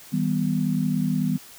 sine chord, Eb augmented, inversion none, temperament equal with one note detuned, 159.57 / 196 / 246.9 Hz, Eb3 / G3 / B3, +44 / 0 / 0 cents, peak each -25 dBFS, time 0.12-1.38 s, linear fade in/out 20 ms, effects white hiss -46 dBFS RMS until 1.58 s

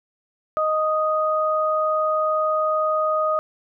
sine tone pair together, 622.2 / 1244.5 Hz, D#5 / D#6, 0 / 0 cents, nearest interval octave, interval 1200 cents, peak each -21 dBFS, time 0.57-3.39 s, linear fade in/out 0 ms, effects none

